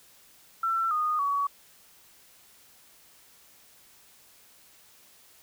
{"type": "tone with pitch steps", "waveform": "sine", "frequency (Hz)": [1343, 1231.5, 1129.3], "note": ["E6", "D#6", "C#6"], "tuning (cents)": [32, -18, 32], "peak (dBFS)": -24, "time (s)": [0.63, 1.47], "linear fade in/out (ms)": 5, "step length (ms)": 280, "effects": ["white hiss -57 dBFS RMS until 5.42 s"]}